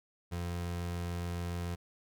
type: tone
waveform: 30% pulse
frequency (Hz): 87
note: F2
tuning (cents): -6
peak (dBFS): -32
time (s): 0.31-1.76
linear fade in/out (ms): 20
effects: none